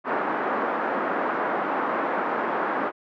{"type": "band-pass noise", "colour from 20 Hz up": "white", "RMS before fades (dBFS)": -26, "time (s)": [0.04, 2.92], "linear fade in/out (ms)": 50, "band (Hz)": [230, 1400], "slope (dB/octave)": 24, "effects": []}